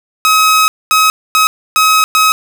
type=tone bursts at uneven times; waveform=sawtooth; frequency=1274 Hz; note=D#6; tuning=41 cents sharp; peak=-3 dBFS; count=5; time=0.25-0.68 / 0.91-1.1 / 1.35-1.47 / 1.76-2.04 / 2.15-2.32 s; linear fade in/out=0 ms; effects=none